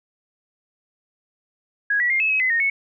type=tone with pitch steps; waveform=sine; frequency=1657 / 1941 / 2117 / 2593 / 2553 / 2031 / 1851 / 2205 Hz; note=G#6 / B6 / C7 / E7 / D#7 / B6 / A#6 / C#7; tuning=-4 / -31 / +20 / -29 / +44 / +48 / -13 / -10 cents; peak=-17 dBFS; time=1.9-2.7 s; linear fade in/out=5 ms; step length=100 ms; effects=none